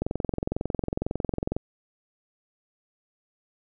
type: click train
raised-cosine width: 2 ms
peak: -13 dBFS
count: 35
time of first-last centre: 0.02-1.565 s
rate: 22 Hz
effects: none